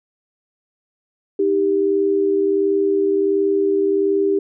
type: tone pair together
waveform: sine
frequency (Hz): 313.1 / 394.5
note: D#4 / G4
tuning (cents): +11 / +11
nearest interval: major third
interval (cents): 400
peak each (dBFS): -22 / -15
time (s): 1.39-4.39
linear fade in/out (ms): 5
effects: none